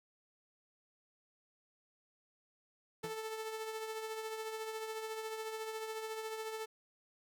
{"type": "tone with tremolo", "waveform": "sawtooth", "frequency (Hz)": 440, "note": "A4", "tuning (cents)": 0, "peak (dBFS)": -34, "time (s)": [3.03, 6.66], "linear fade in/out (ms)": 10, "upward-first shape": "triangle", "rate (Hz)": 14, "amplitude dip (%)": 50}
{"type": "tone with exponential decay", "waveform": "sawtooth", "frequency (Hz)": 164.81, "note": "E3", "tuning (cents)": 0, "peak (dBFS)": -37, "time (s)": [3.04, 3.19], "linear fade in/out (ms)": 0, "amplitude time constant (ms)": 31}
{"effects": []}